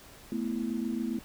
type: chord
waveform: sine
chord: A suspended second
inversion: none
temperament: just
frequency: 220 / 247.5 / 330 Hz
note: A3 / B3 / E4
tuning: 0 / +4 / +2 cents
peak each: -33 / -33 / -36 dBFS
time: 0.32-1.19 s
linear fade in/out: 2 ms
effects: pink hiss -52 dBFS RMS until 1.24 s